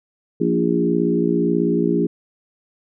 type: harmonic tone with a mistuned harmonic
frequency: 58.27 Hz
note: A#1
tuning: in tune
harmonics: 3 / 4 / 5 / 6 / 7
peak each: -22 / -22 / -22 / -22 / -22 dBFS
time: 0.4-2.07 s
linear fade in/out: 10 ms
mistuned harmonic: 6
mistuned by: -17 cents
effects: none